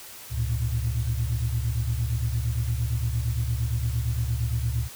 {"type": "tone cluster", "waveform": "sine", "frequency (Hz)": [70.8, 110.7, 119.4], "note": ["C#2", "A2", "A#2"], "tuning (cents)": [37, 11, 42], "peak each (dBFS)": -27, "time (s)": [0.3, 4.89], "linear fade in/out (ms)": 50, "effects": ["tanh soft clip ceiling -16 dBFS", "white hiss -43 dBFS RMS until 4.95 s"]}